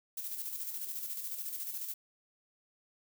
violet noise with tremolo, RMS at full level -38 dBFS, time 0.17-1.94 s, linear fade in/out 5 ms, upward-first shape square, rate 14 Hz, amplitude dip 45%, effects none

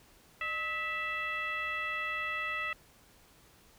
sine tone with frequency modulation, 1968 Hz, B6, 7 cents flat, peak -32 dBFS, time 0.41-2.73 s, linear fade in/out 2 ms, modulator 680 Hz, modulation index 1.2, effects pink hiss -61 dBFS RMS until 3.78 s

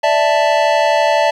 square chord, D suspended second, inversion none, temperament equal, 587.3 / 659.3 / 880 Hz, D5 / E5 / A5, 0 / 0 / 0 cents, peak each -16 dBFS, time 0.03-1.31 s, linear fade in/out 10 ms, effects low-pass 4000 Hz 12 dB/octave + 8-bit

